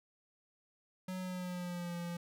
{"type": "tone with pitch glide", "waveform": "square", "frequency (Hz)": [185, 172.61], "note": ["F#3", "F3"], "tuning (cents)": [0, -20], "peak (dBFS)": -39, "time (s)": [1.08, 2.17], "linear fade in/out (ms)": 5, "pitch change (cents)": -120, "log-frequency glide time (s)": [1.19, 1.96], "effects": []}